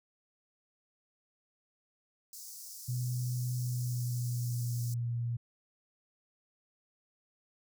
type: high-pass noise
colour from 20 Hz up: pink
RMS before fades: -47 dBFS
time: 2.33-4.94 s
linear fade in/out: 2 ms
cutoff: 5000 Hz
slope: 48 dB/octave
type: tone with pitch glide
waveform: sine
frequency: 124 to 118.54 Hz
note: B2 to A#2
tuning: +7 to +29 cents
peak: -31 dBFS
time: 2.88-5.37 s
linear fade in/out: 10 ms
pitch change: -78 cents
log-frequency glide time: 3.56-5.14 s
effects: none